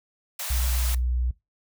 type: high-pass noise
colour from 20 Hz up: white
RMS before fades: -32 dBFS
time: 0.39-0.95 s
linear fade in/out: 5 ms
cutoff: 540 Hz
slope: 48 dB/octave
type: tone with pitch glide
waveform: sine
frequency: 61.74 to 61.38 Hz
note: B1 to B1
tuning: 0 to -10 cents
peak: -22 dBFS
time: 0.5-1.31 s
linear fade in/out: 5 ms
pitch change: -10 cents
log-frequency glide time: 0.67-1.01 s
effects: noise-tail reverb RT60 0.2 s tail -19 dB re dry